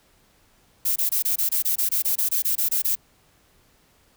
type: noise bursts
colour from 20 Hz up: violet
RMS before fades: -22 dBFS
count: 16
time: 0.85-2.955 s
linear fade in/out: 10 ms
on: 110 ms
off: 23 ms
effects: pink hiss -60 dBFS RMS until 4.16 s